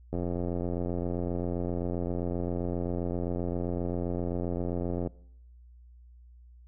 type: click train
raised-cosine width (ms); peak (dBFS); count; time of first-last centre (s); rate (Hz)
2; -19; 434; 0.13-5.073; 87.6
effects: noise-tail reverb RT60 0.7 s tail -22 dB re dry + added 60 Hz sine -50 dBFS peak until 6.67 s